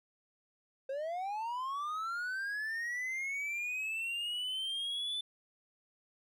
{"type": "linear sweep", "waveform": "triangle", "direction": "up", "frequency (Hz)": [523.3, 3520], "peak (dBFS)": -33, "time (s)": [0.89, 5.21], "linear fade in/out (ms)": 5, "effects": []}